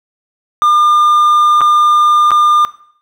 triangle tone with dropouts, 1204 Hz, D6, 43 cents sharp, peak -5 dBFS, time 0.62-2.65 s, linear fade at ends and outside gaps 0 ms, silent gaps 1.608-1.615 / 2.307-2.316 s, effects noise-tail reverb RT60 0.6 s tail -17 dB re dry

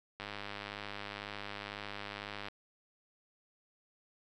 click train, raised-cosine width 0.3 ms, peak -25 dBFS, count 234, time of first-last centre 0.2-2.484 s, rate 102 Hz, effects none

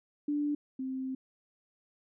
sine tone pair in turn, 293.1 / 262.1 Hz, D4 / C4, -3 / +3 cents, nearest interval major second, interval 194 cents, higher first, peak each -28 / -33 dBFS, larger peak first, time 0.28-0.55 / 0.79-1.15 s, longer second, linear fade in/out 5 ms, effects none

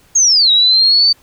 sine linear two-way sweep, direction down then up, 6645 to 3800 to 4602 Hz, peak -7 dBFS, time 0.15-1.13 s, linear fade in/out 10 ms, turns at 0.51 s, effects pink hiss -50 dBFS RMS until 1.22 s

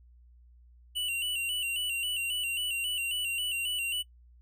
square tone with vibrato, 2859 Hz, F7, 40 cents sharp, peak -30 dBFS, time 0.95-4.03 s, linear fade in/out 20 ms, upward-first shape square, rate 3.7 Hz, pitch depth 62 cents each way, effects noise-tail reverb RT60 0.1 s tail -22 dB re dry + added 60 Hz sine -54 dBFS peak until 4.41 s

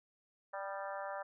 harmonic tone with a mistuned harmonic, 196 Hz, G3, in tune, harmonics 3 / 4 / 5 / 6 / 7 / 8 / 9, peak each -43 / -45 / -47 / -49 / -50 / -51 / -52 dBFS, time 0.53-1.23 s, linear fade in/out 10 ms, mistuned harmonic 6, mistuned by +42 cents, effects none

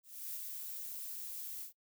violet noise with ADSR envelope, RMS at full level -41 dBFS, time 0.03-1.73 s, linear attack 310 ms, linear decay 31 ms, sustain -3 dB, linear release 110 ms, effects noise-tail reverb RT60 0.1 s tail -23 dB re dry

